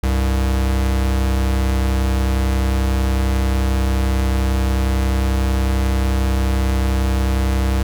square tone pair together, 65.4 / 96.6 Hz, C2 / G2, 0 / -25 cents, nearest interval perfect fifth, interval 675 cents, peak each -16 / -26 dBFS, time 0.03-7.83 s, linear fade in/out 5 ms, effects none

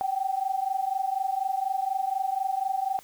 sine tone pair together, 759.9 / 784 Hz, F#5 / G5, +46 / 0 cents, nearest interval minor second, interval 54 cents, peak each -28 dBFS, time 0.01-2.99 s, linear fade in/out 0 ms, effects white hiss -53 dBFS RMS until 3.03 s

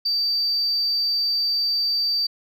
sine tone, 4643 Hz, D8, 21 cents flat, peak -18 dBFS, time 0.05-2.27 s, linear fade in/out 10 ms, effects tanh soft clip ceiling -16 dBFS

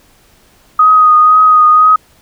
sine tone with vibrato, 1248 Hz, D#6, 5 cents sharp, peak -3 dBFS, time 0.79-1.96 s, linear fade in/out 5 ms, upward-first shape triangle, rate 2 Hz, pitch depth 24 cents each way, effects pink hiss -48 dBFS RMS until 2.21 s

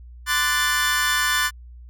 sawtooth chord, D dominant seventh, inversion third, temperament equal with one note detuned, 1030.9 / 1174.7 / 1480 / 1760 Hz, C6 / D6 / F#6 / A6, -26 / 0 / 0 / 0 cents, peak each -24 / -24 / -21 / -18 dBFS, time 0.26-1.51 s, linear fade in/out 50 ms, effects added 60 Hz sine -39 dBFS peak until 1.89 s

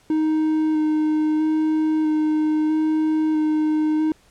triangle tone with vibrato, 310.2 Hz, D#4, 5 cents flat, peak -15 dBFS, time 0.1-4.12 s, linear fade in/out 2 ms, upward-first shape square, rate 0.77 Hz, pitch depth 11 cents each way, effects pink hiss -56 dBFS RMS until 4.3 s + low-pass 10000 Hz 12 dB/octave

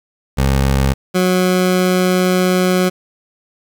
20% pulse tone pair in turn, 67.5 / 183.04 Hz, C#2 / F#3, -45 / -18 cents, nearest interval octave + perfect fourth, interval 1727 cents, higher second, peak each -7 dBFS, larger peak neither, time 0.37-0.94 / 1.14-2.9 s, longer second, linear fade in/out 20 ms, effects 8-bit

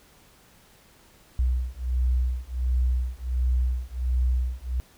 sine beating tone pair, 61.74 / 63.14 Hz, B1 / B1, 0 / +39 cents, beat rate 1.4 Hz, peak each -25 dBFS, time 1.39-4.8 s, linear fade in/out 0 ms, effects pink hiss -56 dBFS RMS until 4.97 s

